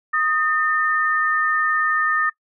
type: tone pair together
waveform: sine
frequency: 1244.5 / 1804.7 Hz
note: D#6 / A6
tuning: 0 / +43 cents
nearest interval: tritone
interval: 643 cents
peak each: -20 dBFS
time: 0.13-2.3 s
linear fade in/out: 10 ms
effects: noise-tail reverb RT60 0.1 s tail -22 dB re dry